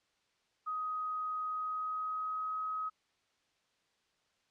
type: tone with pitch glide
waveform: sine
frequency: 1255 to 1268.8 Hz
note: D#6 to D#6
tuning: +15 to +33 cents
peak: -34 dBFS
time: 0.66-2.9 s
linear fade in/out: 20 ms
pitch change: +18 cents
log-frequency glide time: 1.46-2.61 s
effects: white hiss -75 dBFS RMS until 4.5 s + low-pass 5000 Hz 12 dB/octave